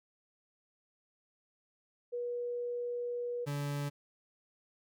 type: tone pair in turn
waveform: sine / 40% pulse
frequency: 483.5 / 143.75 Hz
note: B4 / D3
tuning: -37 / -37 cents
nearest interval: octave + major sixth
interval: 2100 cents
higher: first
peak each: -34 / -33 dBFS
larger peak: second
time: 2.12-3.46 / 3.46-3.9 s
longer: first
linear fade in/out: 20 ms
effects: none